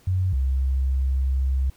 sine tone pair in turn, 92.5 / 66.17 Hz, F#2 / C2, 0 / +20 cents, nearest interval tritone, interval 580 cents, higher first, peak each -19 dBFS, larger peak neither, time 0.07-0.33 / 0.33-1.7 s, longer second, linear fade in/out 5 ms, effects pink hiss -57 dBFS RMS until 1.76 s

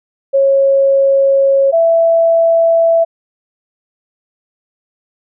sine tone pair in turn, 547 / 663.9 Hz, C#5 / E5, -23 / +12 cents, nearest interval minor third, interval 335 cents, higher second, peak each -7 dBFS, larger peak neither, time 0.33-1.72 / 1.72-3.05 s, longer first, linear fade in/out 20 ms, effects none

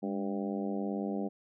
harmonic tone with a mistuned harmonic, 98 Hz, G2, in tune, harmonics 2 / 3 / 4 / 5 / 6 / 7 / 8, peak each -34 / -38 / -40 / -42 / -44 / -45 / -46 dBFS, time 0.02-1.29 s, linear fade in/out 20 ms, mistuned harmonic 2, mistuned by +68 cents, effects none

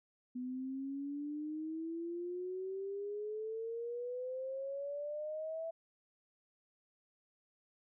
sine exponential sweep, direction up, 248 to 662 Hz, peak -38 dBFS, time 0.35-5.71 s, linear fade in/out 10 ms, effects none

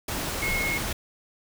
sine tone in noise, 2169 Hz, C#7, 38 cents flat, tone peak -26 dBFS, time 0.42-0.78 s, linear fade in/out 5 ms, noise pink, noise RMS -30 dBFS, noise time 0.08-0.93 s, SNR +1 dB, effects none

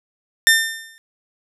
sawtooth tone with exponential decay, 1800 Hz, A6, 39 cents sharp, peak -4 dBFS, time 0.47-0.98 s, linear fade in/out 0 ms, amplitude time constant 110 ms, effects none

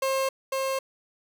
30% pulse tone pair in turn, 534 / 534 Hz, C5 / C5, +35 / +35 cents, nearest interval unison, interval 0 cents, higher neither, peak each -21 / -23 dBFS, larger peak first, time 0.02-0.29 / 0.52-0.79 s, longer neither, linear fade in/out 5 ms, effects none

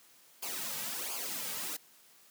white noise with flanger, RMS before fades -38 dBFS, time 0.42-1.77 s, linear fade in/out 10 ms, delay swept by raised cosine 0.52 to 2.92 ms, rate 1.4 Hz, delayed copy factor -0.8, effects white hiss -61 dBFS RMS until 2.3 s + high-pass 150 Hz 12 dB/octave

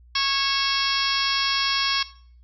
harmonic tone with a mistuned harmonic, 550 Hz, C#5, 14 cents flat, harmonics 2 / 3 / 4 / 5 / 6 / 7 / 8 / 9 / 10, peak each -28 / -31 / -30 / -32 / -27 / -33 / -28 / -31 / -28 dBFS, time 0.15-2.03 s, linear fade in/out 5 ms, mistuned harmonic 5, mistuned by -43 cents, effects noise-tail reverb RT60 0.5 s tail -18 dB re dry + added 60 Hz sine -48 dBFS peak until 2.43 s

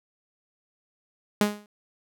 sawtooth tone with exponential decay, 207.7 Hz, G#3, in tune, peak -12 dBFS, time 1.41-1.66 s, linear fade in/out 2 ms, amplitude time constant 54 ms, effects none

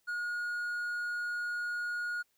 triangle tone, 1440 Hz, F#6, 47 cents flat, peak -31 dBFS, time 0.07-2.23 s, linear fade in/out 20 ms, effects white hiss -75 dBFS RMS until 2.37 s

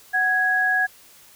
sine tone pair together, 743.8 / 1661.2 Hz, F#5 / G#6, +9 / 0 cents, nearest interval octave + major second, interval 1391 cents, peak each -25 / -18 dBFS, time 0.13-0.87 s, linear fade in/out 20 ms, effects white hiss -50 dBFS RMS until 1.35 s

